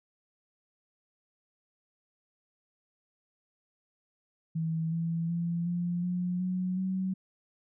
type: tone with pitch steps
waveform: sine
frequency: 162 / 166.07 / 170.25 / 174.53 / 178.92 / 183.42 / 188.03 Hz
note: E3 / E3 / F3 / F3 / F3 / F#3 / F#3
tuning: -30 / +13 / -44 / -1 / +42 / -15 / +28 cents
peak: -28 dBFS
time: 4.55-7.14 s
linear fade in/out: 10 ms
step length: 370 ms
effects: none